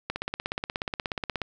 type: click train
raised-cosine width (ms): 0.3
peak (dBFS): -13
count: 23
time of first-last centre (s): 0.1-1.417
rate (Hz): 16.7
effects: none